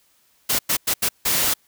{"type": "noise bursts at uneven times", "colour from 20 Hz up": "white", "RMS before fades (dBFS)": -20, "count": 5, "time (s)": [[0.49, 0.59], [0.69, 0.77], [0.87, 0.94], [1.02, 1.09], [1.25, 1.54]], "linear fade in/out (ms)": 10, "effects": ["white hiss -61 dBFS RMS until 1.67 s"]}